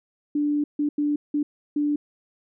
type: tone bursts at uneven times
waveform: sine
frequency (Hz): 293.7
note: D4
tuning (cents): 0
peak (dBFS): -20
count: 5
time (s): 0.35-0.64 / 0.79-0.89 / 0.98-1.16 / 1.34-1.43 / 1.76-1.96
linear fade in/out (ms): 5
effects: none